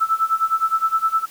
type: tone with tremolo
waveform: sine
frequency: 1318.5 Hz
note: E6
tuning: in tune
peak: -13 dBFS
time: 0-1.26 s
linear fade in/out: 20 ms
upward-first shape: sine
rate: 9.7 Hz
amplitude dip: 90%
effects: white hiss -45 dBFS RMS until 1.3 s